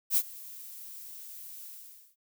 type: noise with ADSR envelope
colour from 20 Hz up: violet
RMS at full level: -23 dBFS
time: 0.1-2.16 s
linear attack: 67 ms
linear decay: 56 ms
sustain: -22 dB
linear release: 490 ms
effects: none